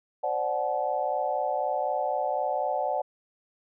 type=chord; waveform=sine; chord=D dominant seventh; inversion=third; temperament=equal with one note detuned; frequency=523.3 / 587.3 / 740 / 861.4 Hz; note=C5 / D5 / F#5 / A5; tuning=0 / 0 / 0 / -37 cents; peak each=-33 / -30 / -29 / -32 dBFS; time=0.23-3.02 s; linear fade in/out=10 ms; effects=none